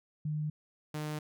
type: tone pair in turn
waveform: sine / sawtooth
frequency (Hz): 151.9 / 151.9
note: D#3 / D#3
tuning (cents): -41 / -41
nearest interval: unison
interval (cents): 0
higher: neither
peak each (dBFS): -31 / -31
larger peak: neither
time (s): 0.25-0.5 / 0.94-1.19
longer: neither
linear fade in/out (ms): 5
effects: none